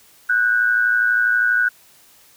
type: tone pair together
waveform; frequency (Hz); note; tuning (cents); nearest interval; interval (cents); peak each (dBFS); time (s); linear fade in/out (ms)
sine; 1476 / 1588.3; F#6 / G6; -5 / +22; minor second; 127; -15 / -21; 0.29-1.69; 10
effects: white hiss -51 dBFS RMS until 2.36 s